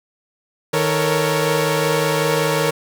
sawtooth tone cluster, 156.5 / 446.5 / 472 / 556 Hz, D#3 / A4 / A#4 / C#5, +10 / +25 / +22 / +5 cents, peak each -18 dBFS, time 0.73-2.71 s, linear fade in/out 10 ms, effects none

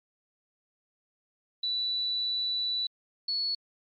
sine tone pair in turn, 3959 / 4401 Hz, B7 / C#8, +3 / -13 cents, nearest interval major second, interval 184 cents, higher second, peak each -27 dBFS, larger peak neither, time 1.63-2.87 / 3.28-3.55 s, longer first, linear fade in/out 5 ms, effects MP3 32 kbps

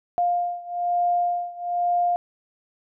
sine beating tone pair, 703 / 704.1 Hz, F5 / F5, +11 / +14 cents, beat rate 1.1 Hz, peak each -23 / -25 dBFS, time 0.18-2.16 s, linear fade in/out 0 ms, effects none

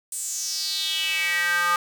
square tone with high-pass filter sweep, 174.61 Hz, F3, in tune, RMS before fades -25 dBFS, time 0.12-1.76 s, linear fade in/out 2 ms, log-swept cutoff 8700 to 1200 Hz, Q 4.9, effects none

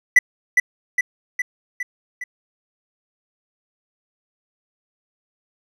triangle tone with echo, 1980 Hz, B6, 4 cents sharp, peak -5 dBFS, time 0.16-0.19 s, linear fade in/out 5 ms, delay 410 ms, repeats 5, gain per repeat -4 dB, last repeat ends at 2.24 s, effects none

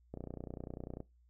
click train, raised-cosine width 2 ms, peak -29 dBFS, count 27, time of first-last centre 0.14-1.004 s, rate 30.1 Hz, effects noise-tail reverb RT60 0.2 s tail -20 dB re dry + added 60 Hz sine -64 dBFS peak until 1.29 s

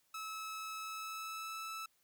sawtooth tone with pitch glide, 1298 to 1312.3 Hz, E6 to E6, -27 to -8 cents, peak -38 dBFS, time 0.14-1.86 s, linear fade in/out 5 ms, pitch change +19 cents, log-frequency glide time 0.77-1.61 s, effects white hiss -75 dBFS RMS until 2.03 s

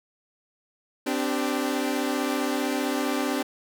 sawtooth chord, C suspended second, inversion none, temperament equal with one note detuned, 258.3 / 293.7 / 392 Hz, C4 / D4 / G4, -22 / 0 / 0 cents, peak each -24 / -24 / -28 dBFS, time 1.06-3.43 s, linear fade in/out 10 ms, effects none

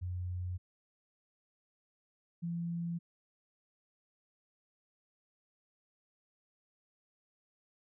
sine tone pair in turn, 90.1 / 170.09 Hz, F#2 / F3, -45 / -45 cents, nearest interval major seventh, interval 1100 cents, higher second, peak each -35 / -34 dBFS, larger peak second, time 0.01-0.58 / 2.42-2.99 s, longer neither, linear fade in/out 20 ms, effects none

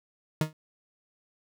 40% pulse tone with exponential decay, 155.56 Hz, D#3, in tune, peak -19 dBFS, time 0.41-0.53 s, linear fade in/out 2 ms, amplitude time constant 26 ms, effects none

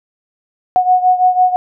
sine beating tone pair, 732 / 738 Hz, F#5 / F#5, -19 / -5 cents, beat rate 6 Hz, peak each -10 / -14 dBFS, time 0.76-1.56 s, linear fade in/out 0 ms, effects none

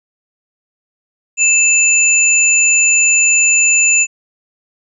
sine tone pair together, 2637 / 7040 Hz, E7 / A8, 0 / 0 cents, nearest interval octave + perfect fourth, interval 1700 cents, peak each -11 dBFS, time 1.37-4.07 s, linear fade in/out 50 ms, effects none

